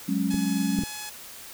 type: chord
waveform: sine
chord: F# suspended second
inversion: none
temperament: equal with one note detuned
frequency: 185 / 207.7 / 274.8 Hz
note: F#3 / G#3 / C#4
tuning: 0 / 0 / -15 cents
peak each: -27 dBFS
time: 0.08-0.83 s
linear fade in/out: 10 ms
type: tone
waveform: 5% pulse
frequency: 847 Hz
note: G#5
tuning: 34 cents sharp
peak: -23 dBFS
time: 0.3-1.1 s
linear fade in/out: 10 ms
type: clicks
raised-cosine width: 3 ms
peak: -19 dBFS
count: 3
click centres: 0.343 / 0.789 / 0.836 s
effects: white hiss -43 dBFS RMS until 1.53 s